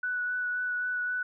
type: tone with vibrato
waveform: sine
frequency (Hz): 1480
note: F#6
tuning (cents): 0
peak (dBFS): -28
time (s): 0.03-1.23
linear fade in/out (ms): 5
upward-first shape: sine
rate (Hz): 3.8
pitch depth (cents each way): 13
effects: none